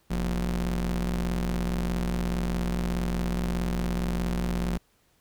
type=ring-modulated tone; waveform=35% pulse; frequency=61.74 Hz; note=B1; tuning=in tune; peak=-21 dBFS; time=0.1-4.78 s; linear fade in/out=10 ms; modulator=115 Hz; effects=pink hiss -66 dBFS RMS until 5.2 s